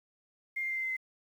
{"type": "tone with pitch steps", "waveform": "sine", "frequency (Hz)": [2116, 2104, 2092, 2080, 2068, 2056], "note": ["C7", "C7", "C7", "C7", "C7", "C7"], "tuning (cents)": [19, 9, -1, -11, -21, -31], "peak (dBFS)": -31, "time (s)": [0.56, 0.968], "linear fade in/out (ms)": 10, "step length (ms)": 68, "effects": ["10-bit"]}